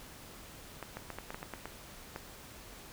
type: clicks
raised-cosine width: 0.5 ms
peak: -25 dBFS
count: 10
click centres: 0.827 / 0.97 / 1.103 / 1.186 / 1.305 / 1.345 / 1.429 / 1.537 / 1.656 / 2.161 s
effects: pink hiss -51 dBFS RMS until 2.92 s